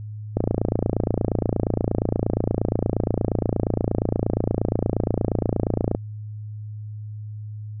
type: click train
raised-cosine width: 2 ms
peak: -7 dBFS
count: 160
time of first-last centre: 0.37-5.949 s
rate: 28.5 Hz
effects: added 106 Hz sine -31 dBFS peak until 7.8 s